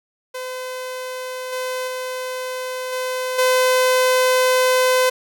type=tone with level steps; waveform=sawtooth; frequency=510 Hz; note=C5; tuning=44 cents flat; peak=-23 / -19 / -21 / -18 / -10 dBFS; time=0.34-5.1 s; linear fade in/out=10 ms; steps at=1.52 / 1.87 / 2.92 / 3.38 s; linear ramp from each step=10 ms; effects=none